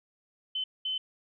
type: tone bursts at uneven times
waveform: sine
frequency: 3051 Hz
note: G7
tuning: 48 cents flat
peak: -29 dBFS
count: 2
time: 0.55-0.64 / 0.85-0.98 s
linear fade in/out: 5 ms
effects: none

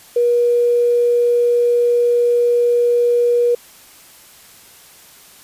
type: tone with tanh clipping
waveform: triangle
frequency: 480 Hz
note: B4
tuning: 49 cents flat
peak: -11 dBFS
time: 0.16-3.55 s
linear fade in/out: 5 ms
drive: 3 dB
effects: white hiss -44 dBFS RMS until 5.43 s + resampled to 32000 Hz

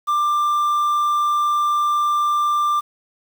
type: tone with quantisation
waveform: triangle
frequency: 1186 Hz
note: D6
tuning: 17 cents sharp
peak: -14 dBFS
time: 0.07-2.81 s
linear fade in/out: 20 ms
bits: 7
effects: none

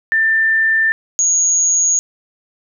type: tone pair in turn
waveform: sine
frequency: 1785 / 6664 Hz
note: A6 / G#8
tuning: +24 / +5 cents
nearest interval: octave + major seventh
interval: 2281 cents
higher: second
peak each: -11 dBFS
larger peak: neither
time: 0.12-0.92 / 1.19-1.99 s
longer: neither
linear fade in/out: 0 ms
effects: none

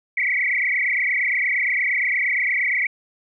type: tone with frequency modulation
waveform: sine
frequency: 2120 Hz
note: C7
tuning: 22 cents sharp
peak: -18 dBFS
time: 0.17-2.87 s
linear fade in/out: 5 ms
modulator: 28.6 Hz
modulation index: 6.4
effects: none

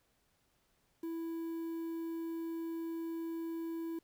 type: tone with quantisation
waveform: triangle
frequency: 330 Hz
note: E4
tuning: 2 cents sharp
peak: -35 dBFS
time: 1.03-3.99 s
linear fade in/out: 5 ms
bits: 10
effects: pink hiss -75 dBFS RMS until 4.03 s

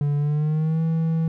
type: tone with pitch glide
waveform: triangle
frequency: 144.8 to 162.53 Hz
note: D3 to E3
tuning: -24 to -24 cents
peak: -17 dBFS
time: 0.01-1.28 s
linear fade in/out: 2 ms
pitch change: +200 cents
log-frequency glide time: 0.17-0.82 s
effects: none

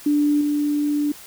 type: tone with level steps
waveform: sine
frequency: 293.7 Hz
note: D4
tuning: in tune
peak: -15 / -18 dBFS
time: 0.06-1.12 s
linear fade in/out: 5 ms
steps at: 0.41 s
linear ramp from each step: 2 ms
effects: white hiss -42 dBFS RMS until 1.26 s

